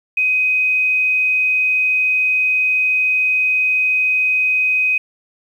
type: tone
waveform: sine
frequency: 2513 Hz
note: D#7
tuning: 17 cents sharp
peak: -13 dBFS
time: 0.17-4.98 s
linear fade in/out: 5 ms
effects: 8-bit